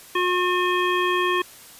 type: harmonic tone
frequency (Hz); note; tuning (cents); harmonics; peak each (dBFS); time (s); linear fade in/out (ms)
360; F#4; -47; 1 / 3 / 5 / 7 / 9; -23 / -23 / -27 / -29 / -30; 0.15-1.42; 5
effects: white hiss -45 dBFS RMS until 1.79 s + resampled to 32000 Hz